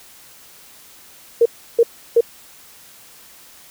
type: tone bursts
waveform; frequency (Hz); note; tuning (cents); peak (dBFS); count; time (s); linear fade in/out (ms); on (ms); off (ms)
sine; 466.2; A#4; 0; -8; 3; 1.41-2.208; 5; 46; 330
effects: white hiss -45 dBFS RMS until 3.7 s